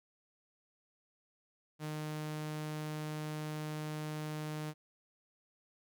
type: tone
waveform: sawtooth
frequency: 153.1 Hz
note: D#3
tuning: 28 cents flat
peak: -34 dBFS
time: 1.79-4.74 s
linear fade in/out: 50 ms
effects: none